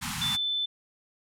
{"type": "band-stop noise", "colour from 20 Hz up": "pink", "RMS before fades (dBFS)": -31, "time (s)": [0.01, 0.37], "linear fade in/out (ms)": 20, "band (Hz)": [260, 790], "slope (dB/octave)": 96}
{"type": "tone", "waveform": "sine", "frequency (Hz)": 3520, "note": "A7", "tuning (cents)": 0, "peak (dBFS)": -26, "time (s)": [0.21, 0.66], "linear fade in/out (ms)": 10}
{"effects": ["high-pass 100 Hz 12 dB/octave", "low-pass 12000 Hz 12 dB/octave"]}